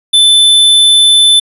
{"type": "tone", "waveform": "square", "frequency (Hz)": 3520, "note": "A7", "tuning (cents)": 0, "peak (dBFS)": -4, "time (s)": [0.13, 1.4], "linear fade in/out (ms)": 10, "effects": ["resampled to 32000 Hz"]}